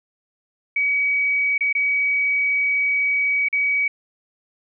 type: tone with dropouts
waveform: sine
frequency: 2268 Hz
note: C#7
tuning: 39 cents sharp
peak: -17 dBFS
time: 0.76-3.88 s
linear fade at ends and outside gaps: 5 ms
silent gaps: 1.58-1.607 / 1.728-1.75 / 3.486-3.527 s
effects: none